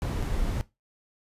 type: noise with dropouts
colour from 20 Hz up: brown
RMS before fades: -28 dBFS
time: 0.02-0.61 s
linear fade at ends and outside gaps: 0 ms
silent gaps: 0.221-0.225 s
effects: noise-tail reverb RT60 0.2 s tail -17 dB re dry + resampled to 32000 Hz